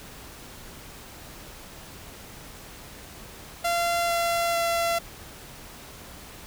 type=tone with pitch steps; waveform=sawtooth; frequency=687 / 682.6 / 678.3 Hz; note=F5 / F5 / E5; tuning=-29 / -40 / +49 cents; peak=-19 dBFS; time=3.64-4.99 s; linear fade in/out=10 ms; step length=450 ms; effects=pink hiss -44 dBFS RMS until 6.46 s